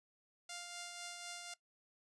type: tone with tremolo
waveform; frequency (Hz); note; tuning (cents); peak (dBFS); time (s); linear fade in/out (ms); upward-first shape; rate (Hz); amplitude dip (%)
5% pulse; 700; F5; +4; -33; 0.49-1.54; 5; triangle; 4; 40
effects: noise-tail reverb RT60 0.1 s tail -18 dB re dry + resampled to 22050 Hz